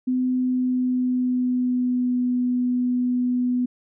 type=tone with pitch glide; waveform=sine; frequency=254 to 248.1 Hz; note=B3 to B3; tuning=+49 to +8 cents; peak=-19 dBFS; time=0.07-3.66 s; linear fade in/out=10 ms; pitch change=-41 cents; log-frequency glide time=0.3-2.22 s; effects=none